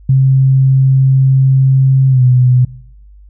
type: tone with pitch glide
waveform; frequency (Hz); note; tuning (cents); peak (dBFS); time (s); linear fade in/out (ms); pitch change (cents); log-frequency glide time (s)
sine; 133.3 to 125.82; C3 to B2; +33 to +33; -5; 0.09-2.65; 5; -100; 2.09-2.23
effects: noise-tail reverb RT60 0.7 s tail -21 dB re dry + added 50 Hz sine -36 dBFS peak until 3.29 s